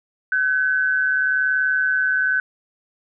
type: tone pair together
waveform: sine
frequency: 1520.3 / 1661.2 Hz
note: F#6 / G#6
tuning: +47 / 0 cents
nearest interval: major second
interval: 153 cents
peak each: -17 / -26 dBFS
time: 0.32-2.4 s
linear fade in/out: 2 ms
effects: none